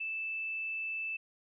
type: tone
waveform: sine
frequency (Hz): 2637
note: E7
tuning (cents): 0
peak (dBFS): -34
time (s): 0-1.17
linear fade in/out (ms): 10
effects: none